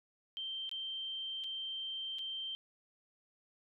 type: tone with dropouts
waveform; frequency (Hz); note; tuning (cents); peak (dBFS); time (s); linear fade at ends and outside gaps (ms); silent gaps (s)
sine; 3136; G7; 0; -38; 0.37-2.55; 0; 0.693-0.714 / 1.438-1.442 / 2.185-2.191
effects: none